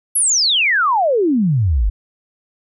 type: exponential sweep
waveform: sine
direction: down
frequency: 11540 to 44.7 Hz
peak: -12 dBFS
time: 0.15-1.9 s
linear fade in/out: 10 ms
effects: none